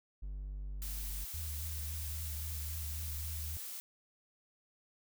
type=tone; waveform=triangle; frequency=49 Hz; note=G1; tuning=in tune; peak=-37 dBFS; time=0.22-1.25 s; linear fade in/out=10 ms
type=noise; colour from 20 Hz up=blue; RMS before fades=-44 dBFS; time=0.82-3.8 s; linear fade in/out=0 ms
type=tone with vibrato; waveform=sine; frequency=76.9 Hz; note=D#2; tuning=20 cents flat; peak=-39 dBFS; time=1.34-3.57 s; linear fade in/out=0 ms; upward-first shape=triangle; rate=3.7 Hz; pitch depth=66 cents each way
effects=none